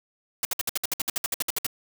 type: noise bursts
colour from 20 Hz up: white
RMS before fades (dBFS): -26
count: 16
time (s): 0.43-1.666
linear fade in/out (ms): 2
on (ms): 21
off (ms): 60
effects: none

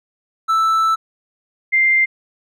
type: tone pair in turn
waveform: triangle / sine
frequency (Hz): 1320 / 2095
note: E6 / C7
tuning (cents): +2 / +2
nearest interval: minor sixth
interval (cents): 800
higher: second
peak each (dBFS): -11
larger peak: neither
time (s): 0.48-0.96 / 1.72-2.06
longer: first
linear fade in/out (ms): 20
effects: none

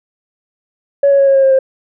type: tone with pitch steps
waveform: sine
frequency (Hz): 562 / 556.5 / 551.1 / 545.7 / 540.4 / 535.1 / 529.8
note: C#5 / C#5 / C#5 / C#5 / C#5 / C5 / C5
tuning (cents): +24 / +7 / -10 / -27 / -44 / +39 / +22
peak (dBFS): -5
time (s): 1.03-1.59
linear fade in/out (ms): 5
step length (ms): 80
effects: tanh soft clip ceiling -3 dBFS

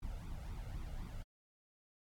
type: noise with flanger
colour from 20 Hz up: brown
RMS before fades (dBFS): -44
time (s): 0.02-1.23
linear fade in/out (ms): 10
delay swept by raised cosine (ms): 0.84 to 1.47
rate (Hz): 3.9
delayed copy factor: +0.75
effects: AAC 64 kbps

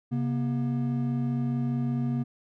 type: tone pair together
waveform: triangle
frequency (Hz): 134.2 / 239.1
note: C3 / A#3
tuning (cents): +44 / +44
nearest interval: minor seventh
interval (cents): 1000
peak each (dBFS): -26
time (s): 0.11-2.24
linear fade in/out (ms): 20
effects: none

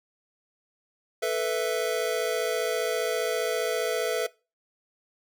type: chord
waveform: square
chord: A suspended second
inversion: none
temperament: just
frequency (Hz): 440 / 495 / 660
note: A4 / B4 / E5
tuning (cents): 0 / +4 / +2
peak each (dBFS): -30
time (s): 1.22-4.27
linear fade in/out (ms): 10
effects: noise-tail reverb RT60 0.3 s tail -22 dB re dry

